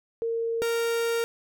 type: tone pair in turn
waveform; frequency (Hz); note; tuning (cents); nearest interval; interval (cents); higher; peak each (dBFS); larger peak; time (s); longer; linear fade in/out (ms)
sine / 45% pulse; 459 / 463.8; A#4 / A#4; -27 / -9; unison; 18; second; -25 / -24; second; 0.22-0.62 / 0.62-1.24; second; 0
effects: none